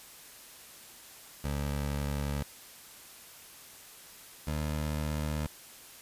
20% pulse tone pair in turn, 71.4 / 75.95 Hz, D2 / D#2, -48 / -41 cents, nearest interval minor second, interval 107 cents, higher second, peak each -26 dBFS, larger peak neither, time 1.44-2.43 / 4.47-5.47 s, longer second, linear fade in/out 5 ms, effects white hiss -51 dBFS RMS until 6.01 s + resampled to 32000 Hz

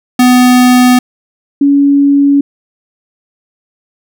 square / sine tone pair in turn, 249.6 / 281.9 Hz, B3 / C#4, +19 / +29 cents, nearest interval major second, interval 210 cents, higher second, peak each -4 dBFS, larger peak neither, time 0.19-0.99 / 1.61-2.41 s, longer neither, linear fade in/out 5 ms, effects none

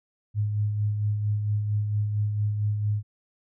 sine tone with tremolo, 104.7 Hz, G#2, 15 cents sharp, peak -21 dBFS, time 0.34-3.03 s, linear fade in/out 50 ms, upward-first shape sine, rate 4.4 Hz, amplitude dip 40%, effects none

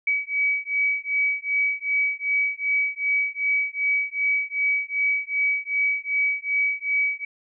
sine beating tone pair, 2274 / 2276.6 Hz, C#7 / C#7, +44 / +46 cents, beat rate 2.6 Hz, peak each -24 dBFS, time 0.07-7.25 s, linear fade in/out 5 ms, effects none

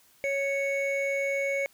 triangle tone pair together, 554.4 / 2218 Hz, C#5 / C#7, 0 / 0 cents, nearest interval 2 octaves, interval 2400 cents, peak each -26 / -28 dBFS, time 0.24-1.66 s, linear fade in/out 0 ms, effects white hiss -61 dBFS RMS until 1.73 s

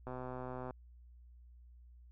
click train, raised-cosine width 1 ms, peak -30 dBFS, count 82, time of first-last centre 0.07-0.708 s, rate 127 Hz, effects added 60 Hz sine -55 dBFS peak until 2.11 s

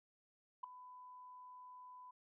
sine tone with ADSR envelope, 1000 Hz, B5, 21 cents sharp, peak -37 dBFS, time 0.63-2.11 s, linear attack 10 ms, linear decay 5 ms, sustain -16 dB, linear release 6 ms, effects tanh soft clip ceiling -33 dBFS

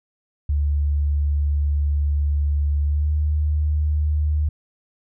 sine tone with pitch glide, 72.7 to 75.35 Hz, D2 to D2, -17 to +45 cents, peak -17 dBFS, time 0.49-4.49 s, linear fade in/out 5 ms, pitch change +62 cents, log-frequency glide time 2.84-3.14 s, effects none

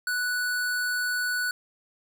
square tone, 1480 Hz, F#6, in tune, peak -26 dBFS, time 0.07-1.51 s, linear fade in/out 2 ms, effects none

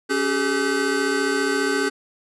square tone cluster, 278.2 / 387.8 / 422.5 / 1529 Hz, C#4 / G4 / G#4 / G6, +6 / -19 / +30 / -44 cents, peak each -26 dBFS, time 0.09-1.9 s, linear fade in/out 20 ms, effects resampled to 24000 Hz

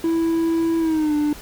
triangle tone with pitch glide, 329.6 to 297.1 Hz, E4 to D4, 0 to +20 cents, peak -15 dBFS, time 0.04-1.33 s, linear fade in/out 2 ms, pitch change -180 cents, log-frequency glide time 0.79-1.15 s, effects pink hiss -40 dBFS RMS until 1.41 s

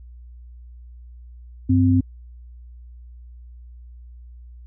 sine tone pair together, 97.2 / 259.5 Hz, G2 / C4, -14 / -14 cents, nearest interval octave + perfect fourth, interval 1700 cents, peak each -16 dBFS, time 1.69-2.01 s, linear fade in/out 10 ms, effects added 60 Hz sine -39 dBFS peak until 4.66 s

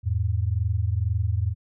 sine tone pair together, 84.7 / 106.8 Hz, E2 / G#2, +48 / +49 cents, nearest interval major third, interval 401 cents, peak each -24 dBFS, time 0.03-1.55 s, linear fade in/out 50 ms, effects none

